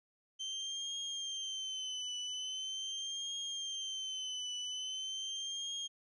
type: tone with vibrato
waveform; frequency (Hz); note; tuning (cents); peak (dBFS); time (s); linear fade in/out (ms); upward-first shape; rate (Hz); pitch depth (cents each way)
35% pulse; 3108; G7; -16; -36; 0.39-5.88; 20; triangle; 0.42; 78
effects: resampled to 24000 Hz